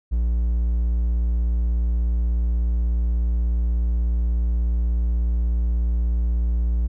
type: tone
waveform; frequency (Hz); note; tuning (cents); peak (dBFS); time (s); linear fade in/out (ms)
triangle; 58.27; A#1; 0; -16; 0.11-6.88; 20
effects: none